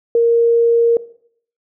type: tone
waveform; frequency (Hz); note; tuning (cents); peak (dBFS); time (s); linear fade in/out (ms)
sine; 466.2; A#4; 0; -9; 0.15-0.97; 2
effects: noise-tail reverb RT60 0.6 s tail -18 dB re dry